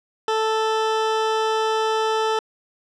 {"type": "tone", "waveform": "20% pulse", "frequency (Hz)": 440, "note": "A4", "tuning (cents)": 0, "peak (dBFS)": -14, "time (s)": [0.28, 2.39], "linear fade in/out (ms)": 2, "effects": ["low-pass 5000 Hz 12 dB/octave"]}